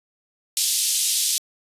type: band-pass noise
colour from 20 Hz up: white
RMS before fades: -22 dBFS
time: 0.57-1.38 s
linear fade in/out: 0 ms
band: 3300 to 11000 Hz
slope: 24 dB/octave
effects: resampled to 32000 Hz